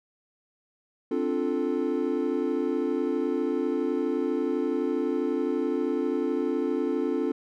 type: chord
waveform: triangle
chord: D minor seventh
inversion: third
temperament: equal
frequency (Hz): 261.6 / 293.7 / 349.2 / 440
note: C4 / D4 / F4 / A4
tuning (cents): 0 / 0 / 0 / 0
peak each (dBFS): -28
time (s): 1.11-7.32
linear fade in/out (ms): 5
effects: none